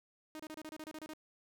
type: tone bursts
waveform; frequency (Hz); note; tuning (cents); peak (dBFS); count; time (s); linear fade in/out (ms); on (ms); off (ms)
sawtooth; 310.8; D#4; -2; -40; 11; 0.35-1.135; 0; 45; 29
effects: none